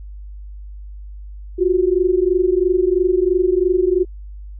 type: tone pair together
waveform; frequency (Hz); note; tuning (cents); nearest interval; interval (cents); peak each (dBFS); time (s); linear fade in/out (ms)
sine; 353.3 / 376.3; F4 / F#4; +20 / +29; minor second; 109; -16; 1.58-4.05; 20
effects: added 50 Hz sine -31 dBFS peak until 4.59 s